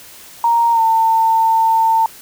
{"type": "tone with pitch glide", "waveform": "sine", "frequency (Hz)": [932.3, 900], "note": ["A#5", "A5"], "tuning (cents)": [0, 39], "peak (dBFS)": -10, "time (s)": [0.44, 2.06], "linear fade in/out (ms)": 2, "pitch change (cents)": -61, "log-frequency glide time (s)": [0.72, 0.81], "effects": ["white hiss -39 dBFS RMS until 2.21 s"]}